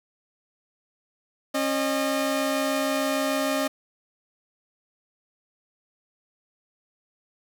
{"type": "tone pair together", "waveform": "sawtooth", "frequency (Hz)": [271.7, 610], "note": ["C#4", "D#5"], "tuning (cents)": [-35, -34], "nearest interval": "octave + major second", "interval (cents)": 1401, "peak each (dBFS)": -22, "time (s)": [1.54, 3.68], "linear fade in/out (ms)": 10, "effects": ["9-bit"]}